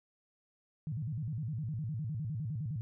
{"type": "tone with vibrato", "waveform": "sine", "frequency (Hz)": 131.7, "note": "C3", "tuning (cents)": 12, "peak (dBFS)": -34, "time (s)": [0.87, 2.81], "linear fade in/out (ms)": 0, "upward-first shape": "square", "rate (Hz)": 9.8, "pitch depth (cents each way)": 290, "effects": []}